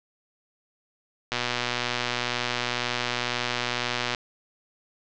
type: click train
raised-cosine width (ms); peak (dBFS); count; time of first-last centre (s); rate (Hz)
0.2; -8; 346; 1.32-4.148; 122
effects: low-pass 5000 Hz 12 dB/octave